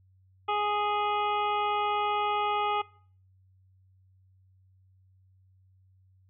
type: harmonic tone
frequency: 415.3 Hz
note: G#4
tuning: in tune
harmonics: 1 / 2 / 3 / 5 / 6 / 7 / 8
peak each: -34 / -28 / -30 / -43 / -40 / -42 / -44 dBFS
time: 0.48-2.82 s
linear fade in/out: 10 ms
effects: noise-tail reverb RT60 0.5 s tail -22 dB re dry + added 94 Hz sine -59 dBFS peak until 6.29 s